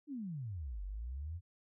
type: exponential two-way sweep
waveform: sine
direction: down then up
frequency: 310 to 45.71 to 90.5 Hz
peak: -39 dBFS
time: 0.07-1.41 s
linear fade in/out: 50 ms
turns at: 0.83 s
effects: none